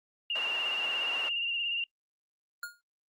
sine tone with vibrato, 2794 Hz, F7, in tune, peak -29 dBFS, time 0.3-1.84 s, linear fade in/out 2 ms, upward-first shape sine, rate 17 Hz, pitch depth 40 cents each way
white band-pass noise, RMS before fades -42 dBFS, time 0.35-1.29 s, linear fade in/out 5 ms, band 480 to 1700 Hz, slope 12 dB/octave
square tone with exponential decay, 1426 Hz, F6, 36 cents sharp, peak -33 dBFS, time 2.63-2.81 s, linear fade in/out 2 ms, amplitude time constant 37 ms
effects noise-tail reverb RT60 0.1 s tail -24 dB re dry + Opus 48 kbps

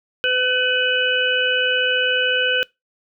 harmonic tone with a mistuned harmonic, 505 Hz, B4, 39 cents sharp, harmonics 1 / 3 / 5 / 6, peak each -23 / -20 / -24 / -21 dBFS, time 0.24-2.63 s, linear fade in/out 0 ms, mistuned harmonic 6, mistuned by -35 cents, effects noise-tail reverb RT60 0.2 s tail -23 dB re dry

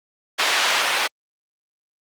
white band-pass noise, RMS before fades -20 dBFS, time 0.38-1.08 s, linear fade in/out 20 ms, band 640 to 3400 Hz, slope 12 dB/octave, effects Opus 48 kbps

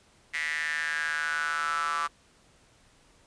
square tone with high-pass filter sweep, 77.78 Hz, D#2, in tune, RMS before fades -30 dBFS, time 0.33-2.08 s, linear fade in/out 20 ms, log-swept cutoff 2000 to 1200 Hz, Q 8.5, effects pink hiss -61 dBFS RMS until 3.26 s + resampled to 22050 Hz

